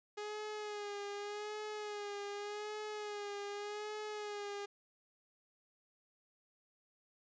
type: tone with vibrato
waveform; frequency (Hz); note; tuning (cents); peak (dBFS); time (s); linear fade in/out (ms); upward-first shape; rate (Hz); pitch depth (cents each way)
sawtooth; 415.3; G#4; 0; -37; 0.17-4.66; 10; sine; 0.85; 42
effects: resampled to 16000 Hz + 13-bit